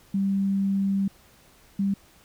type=tone pair in turn; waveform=sine; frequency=196 / 197.48 Hz; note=G3 / G3; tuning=0 / +13 cents; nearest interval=unison; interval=13 cents; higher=second; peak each=-21 dBFS; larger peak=neither; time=0.14-1.08 / 1.79-1.94 s; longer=first; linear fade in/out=5 ms; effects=pink hiss -56 dBFS RMS until 2.24 s